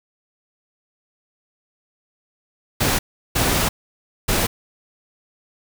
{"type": "noise bursts at uneven times", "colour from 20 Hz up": "pink", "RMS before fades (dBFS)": -19, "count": 3, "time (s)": [[2.8, 2.99], [3.35, 3.69], [4.28, 4.47]], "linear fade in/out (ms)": 10, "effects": []}